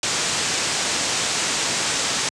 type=low-pass noise; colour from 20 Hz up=white; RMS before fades=-23 dBFS; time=0.03-2.29 s; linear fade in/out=2 ms; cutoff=8200 Hz; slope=48 dB/octave; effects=high-pass 100 Hz 12 dB/octave